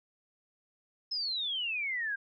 sine exponential sweep, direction down, 5230 to 1581 Hz, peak -31 dBFS, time 1.11-2.16 s, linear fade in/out 10 ms, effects none

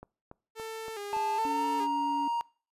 click train, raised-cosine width 1 ms, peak -31 dBFS, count 6, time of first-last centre 0.03-1.45 s, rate 3.52 Hz
sawtooth tone with vibrato, 425.8 Hz, G#4, 43 cents sharp, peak -33 dBFS, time 0.55-1.88 s, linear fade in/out 50 ms, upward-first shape square, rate 1.2 Hz, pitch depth 77 cents each way
triangle tone with pitch glide, 875 to 937.8 Hz, A5 to A#5, -10 to +10 cents, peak -26 dBFS, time 1.13-2.41 s, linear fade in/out 0 ms, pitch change +120 cents, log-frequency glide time 1.33-1.66 s
triangle tone, 284.4 Hz, C#4, 45 cents sharp, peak -32 dBFS, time 1.45-2.28 s, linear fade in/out 5 ms
effects noise-tail reverb RT60 0.4 s tail -24 dB re dry + resampled to 32000 Hz

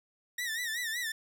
sawtooth tone with vibrato, 1864.7 Hz, A#6, in tune, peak -29 dBFS, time 0.38-1.12 s, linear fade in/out 5 ms, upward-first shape sine, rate 5.3 Hz, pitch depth 110 cents each way, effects none

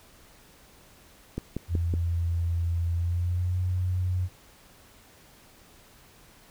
click train, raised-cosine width 3 ms, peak -17 dBFS, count 4, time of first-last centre 1.38-1.939 s, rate 5.37 Hz
sine tone with pitch glide, 84.9 to 90.99 Hz, F2 to F#2, -48 to -28 cents, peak -24 dBFS, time 1.68-4.29 s, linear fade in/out 50 ms, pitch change +120 cents, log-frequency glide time 2.91-3.6 s
effects pink hiss -55 dBFS RMS until 6.5 s

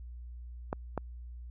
clicks, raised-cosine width 1 ms, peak -18 dBFS, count 2, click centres 0.729 / 0.977 s, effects added 60 Hz sine -42 dBFS peak until 1.5 s

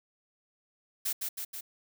blue noise with echo, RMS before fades -31 dBFS, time 1.05-1.13 s, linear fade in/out 10 ms, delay 160 ms, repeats 3, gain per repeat -3 dB, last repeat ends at 1.61 s, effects none

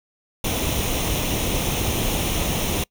pink noise with comb filter, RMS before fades -23 dBFS, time 0.44-2.84 s, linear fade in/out 5 ms, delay 0.32 ms, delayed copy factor +0.6, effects noise-tail reverb RT60 0.1 s tail -25 dB re dry

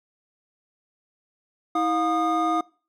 triangle tone cluster, 322.6 / 712 / 1230 Hz, E4 / F5 / D#6, -37 / +33 / -20 cents, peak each -23 dBFS, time 1.75-2.61 s, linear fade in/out 5 ms, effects noise-tail reverb RT60 0.4 s tail -24 dB re dry

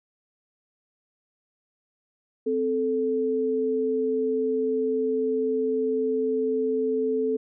sine tone pair together, 259.9 / 438.1 Hz, C4 / A4, -11 / -7 cents, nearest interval major sixth, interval 904 cents, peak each -28 / -23 dBFS, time 2.46-7.37 s, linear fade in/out 10 ms, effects none

